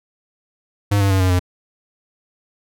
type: tone with pitch steps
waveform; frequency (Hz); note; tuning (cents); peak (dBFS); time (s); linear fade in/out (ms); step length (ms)
square; 101.6 / 98.54 / 95.57 / 92.68 / 89.89; G#2 / G2 / G2 / F#2 / F#2; -38 / +10 / -43 / +3 / -50; -14; 0.91-1.395; 10; 97
effects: none